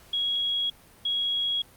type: tone pair in turn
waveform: sine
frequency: 3315 / 3315 Hz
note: G#7 / G#7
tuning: -4 / -4 cents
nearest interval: unison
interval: 0 cents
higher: neither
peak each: -24 dBFS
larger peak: neither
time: 0.13-0.7 / 1.05-1.62 s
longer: neither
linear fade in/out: 5 ms
effects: pink hiss -54 dBFS RMS until 1.76 s + Opus 48 kbps